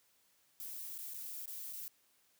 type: noise with dropouts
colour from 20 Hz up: violet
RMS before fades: -45 dBFS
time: 0.6-1.88 s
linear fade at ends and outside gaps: 1 ms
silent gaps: 0.98-0.986 / 1.137-1.142 / 1.458-1.477 / 1.728-1.732 s
effects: white hiss -72 dBFS RMS until 2.39 s + high-pass 80 Hz 12 dB/octave